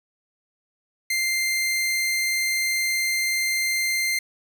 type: tone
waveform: sawtooth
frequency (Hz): 2093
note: C7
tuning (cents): 0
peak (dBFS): -18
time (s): 1.1-4.19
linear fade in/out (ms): 5
effects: none